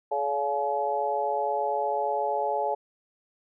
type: harmonic tone with a mistuned harmonic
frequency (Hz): 141.9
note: C#3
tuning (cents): +41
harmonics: 3 / 4 / 5 / 6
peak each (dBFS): -32 / -30 / -31 / -28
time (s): 0.11-2.75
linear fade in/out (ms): 10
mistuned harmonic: 5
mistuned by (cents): -33
effects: none